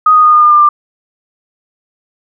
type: tone with pitch steps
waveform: sine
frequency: 1248 / 1237.9 / 1228 / 1218.1 / 1208.3 / 1198.5 / 1188.9 Hz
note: D#6 / D#6 / D#6 / D#6 / D6 / D6 / D6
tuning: +5 / -9 / -23 / -37 / +49 / +35 / +21 cents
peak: -3 dBFS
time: 0.06-0.69 s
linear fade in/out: 5 ms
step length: 90 ms
effects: none